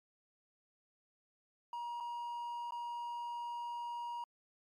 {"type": "tone with dropouts", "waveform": "triangle", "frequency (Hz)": 951, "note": "A#5", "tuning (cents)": 34, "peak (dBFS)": -37, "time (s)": [1.73, 4.24], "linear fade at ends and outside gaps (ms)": 2, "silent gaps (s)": [[2.002, 2.006], [2.708, 2.721]], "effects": ["MP3 96 kbps"]}